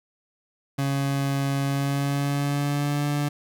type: tone with pitch glide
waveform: 30% pulse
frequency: 138.59 to 145.48 Hz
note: C#3 to D3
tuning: 0 to -16 cents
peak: -20 dBFS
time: 0.78-3.29 s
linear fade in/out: 10 ms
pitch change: +84 cents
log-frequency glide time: 1.64-3.04 s
effects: none